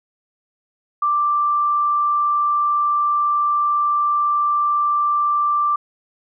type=tone; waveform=sine; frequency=1177 Hz; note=D6; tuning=3 cents sharp; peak=-15 dBFS; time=1.02-5.76 s; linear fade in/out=5 ms; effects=none